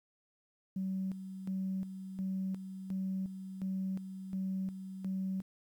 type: tone with tremolo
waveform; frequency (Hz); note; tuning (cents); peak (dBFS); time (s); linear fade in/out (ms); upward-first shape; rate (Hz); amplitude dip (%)
sine; 190; F#3; +46; -32; 0.76-5.42; 5; square; 1.4; 65
effects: tanh soft clip ceiling -28 dBFS + 11-bit